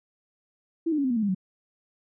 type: tone with pitch steps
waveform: sine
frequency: 329.6 / 304 / 280.4 / 258.6 / 238.5 / 220 / 202.9 / 187.13 Hz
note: E4 / D#4 / C#4 / C4 / A#3 / A3 / G#3 / F#3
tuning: 0 / -40 / +20 / -20 / +40 / 0 / -40 / +20 cents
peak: -22 dBFS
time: 0.86-1.348 s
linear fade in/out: 10 ms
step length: 61 ms
effects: none